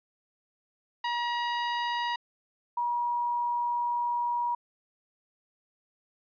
sawtooth / sine tone pair in turn, 955 / 958.5 Hz, A#5 / A#5, +42 / +48 cents, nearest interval unison, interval 6 cents, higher second, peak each -24 / -26 dBFS, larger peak first, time 1.04-2.16 / 2.77-4.55 s, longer second, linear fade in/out 5 ms, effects resampled to 11025 Hz

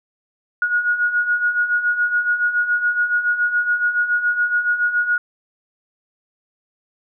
sine beating tone pair, 1442 / 1449.1 Hz, F#6 / F#6, -45 / -37 cents, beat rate 7.1 Hz, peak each -23 / -17 dBFS, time 0.62-5.18 s, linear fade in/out 2 ms, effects none

